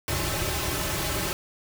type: noise with comb filter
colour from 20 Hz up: pink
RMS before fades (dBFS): -28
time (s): 0.08-1.33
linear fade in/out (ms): 0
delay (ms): 4.2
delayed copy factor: -0.9
effects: none